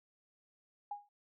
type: tone with exponential decay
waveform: sine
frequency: 820 Hz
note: G#5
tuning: 22 cents flat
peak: -35 dBFS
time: 0.91-1.09 s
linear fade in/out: 5 ms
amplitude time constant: 38 ms
effects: none